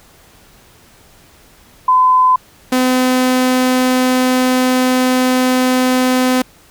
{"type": "tone pair in turn", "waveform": ["sine", "sawtooth"], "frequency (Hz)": [1017, 254.8], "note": ["C6", "C4"], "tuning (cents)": [-50, -46], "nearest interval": "2 octaves", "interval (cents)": 2396, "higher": "first", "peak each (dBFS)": -7, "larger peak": "neither", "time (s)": [[1.88, 2.36], [2.72, 6.42]], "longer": "second", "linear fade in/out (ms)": 5, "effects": ["pink hiss -46 dBFS RMS until 6.7 s"]}